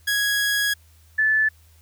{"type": "tone pair in turn", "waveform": ["sawtooth", "sine"], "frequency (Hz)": [1661.2, 1742.9], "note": ["G#6", "A6"], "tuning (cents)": [0, -17], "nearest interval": "minor second", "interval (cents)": 83, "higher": "second", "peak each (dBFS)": -16, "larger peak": "neither", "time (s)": [[0.07, 0.74], [1.18, 1.49]], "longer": "first", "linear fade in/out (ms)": 10, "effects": ["added 80 Hz sine -51 dBFS peak until 1.81 s", "white hiss -59 dBFS RMS until 1.81 s"]}